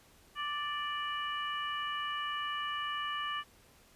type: harmonic tone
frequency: 587.3 Hz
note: D5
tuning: in tune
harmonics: 2 / 3 / 4 / 5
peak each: -36 / -40 / -47 / -40 dBFS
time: 0.35-3.44 s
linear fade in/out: 50 ms
effects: pink hiss -62 dBFS RMS until 3.95 s + resampled to 32000 Hz